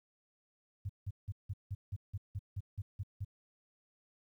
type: tone bursts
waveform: sine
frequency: 98.4 Hz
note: G2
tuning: 7 cents sharp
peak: -35 dBFS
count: 12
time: 0.85-3.248 s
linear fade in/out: 10 ms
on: 44 ms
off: 170 ms
effects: 12-bit